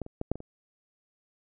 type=clicks; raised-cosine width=2 ms; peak=-20 / -28 / -18 / -13 / -25 / -29 dBFS; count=6; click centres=0.017 / 0.064 / 0.214 / 0.316 / 0.356 / 0.404 s; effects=none